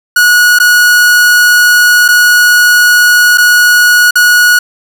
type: tone with dropouts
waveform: 45% pulse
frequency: 1458 Hz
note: F#6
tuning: 26 cents flat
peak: -3 dBFS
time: 0.16-4.59 s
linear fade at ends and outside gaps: 5 ms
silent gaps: 0.588-0.599 / 2.081-2.086 / 3.375-3.381 / 4.109-4.155 s
effects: none